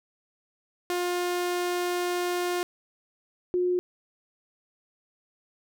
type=tone pair in turn; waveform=sawtooth / sine; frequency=354.9 / 359.4 Hz; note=F4 / F4; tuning=+28 / +50 cents; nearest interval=unison; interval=22 cents; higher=second; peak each=-22 dBFS; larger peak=neither; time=0.9-2.63 / 3.54-3.79 s; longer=first; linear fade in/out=0 ms; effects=none